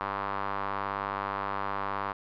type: tone with band-pass filter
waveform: square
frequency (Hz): 49.58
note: G1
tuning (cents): +20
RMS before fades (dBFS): -33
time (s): 0-2.13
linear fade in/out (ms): 10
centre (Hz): 1100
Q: 2.9
effects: resampled to 11025 Hz